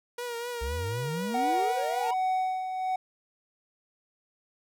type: tone with vibrato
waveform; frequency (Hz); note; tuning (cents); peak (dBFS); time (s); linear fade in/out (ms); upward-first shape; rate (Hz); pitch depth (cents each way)
sawtooth; 476.9; A#4; +39; -29; 0.18-2.11; 5; triangle; 4; 54
type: exponential sweep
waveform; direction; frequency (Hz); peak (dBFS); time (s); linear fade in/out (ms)
triangle; up; 61.74 to 1005; -29; 0.61-2.14; 10
type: tone with tremolo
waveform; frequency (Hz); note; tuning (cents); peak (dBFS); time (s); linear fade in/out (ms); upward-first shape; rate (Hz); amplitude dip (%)
triangle; 748; F#5; +19; -22; 1.34-2.96; 5; sine; 1.3; 55
effects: none